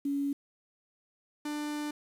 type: tone pair in turn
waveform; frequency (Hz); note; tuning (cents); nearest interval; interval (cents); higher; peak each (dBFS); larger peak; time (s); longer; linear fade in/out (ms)
sine / 45% pulse; 281.5 / 297.2; C#4 / D4; +27 / +21; minor second; 94; second; -28 / -33; first; 0.05-0.33 / 1.45-1.91; second; 5
effects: resampled to 32000 Hz + 9-bit